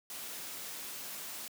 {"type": "noise", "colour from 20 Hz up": "white", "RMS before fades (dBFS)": -43, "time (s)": [0.1, 1.48], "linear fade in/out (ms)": 2, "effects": ["high-pass 150 Hz 12 dB/octave"]}